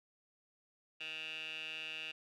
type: tone with band-pass filter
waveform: 15% pulse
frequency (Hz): 157.4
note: D#3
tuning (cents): +20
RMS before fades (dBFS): -44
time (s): 1-2.12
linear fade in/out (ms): 10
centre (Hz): 2800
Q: 8.6
effects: none